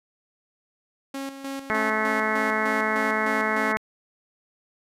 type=tone with tremolo; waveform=sawtooth; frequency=272.8 Hz; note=C#4; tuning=28 cents flat; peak=-26 dBFS; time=1.14-3.73 s; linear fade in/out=5 ms; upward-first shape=square; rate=3.3 Hz; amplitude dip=60%
type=harmonic tone; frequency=216.9 Hz; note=A3; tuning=25 cents flat; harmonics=1 / 2 / 3 / 4 / 5 / 6 / 7 / 8 / 9 / 10; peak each=-31 / -31 / -31 / -31 / -31 / -31 / -31 / -31 / -31 / -31 dBFS; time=1.7-3.77 s; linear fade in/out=0 ms
effects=resampled to 32000 Hz